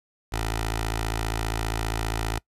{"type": "tone with notch filter", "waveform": "10% pulse", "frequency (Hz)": 55, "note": "A1", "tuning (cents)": 0, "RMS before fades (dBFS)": -28, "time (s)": [0.32, 2.39], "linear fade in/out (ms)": 10, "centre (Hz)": 200, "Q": 0.51, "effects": ["noise-tail reverb RT60 0.1 s tail -24 dB re dry", "resampled to 32000 Hz"]}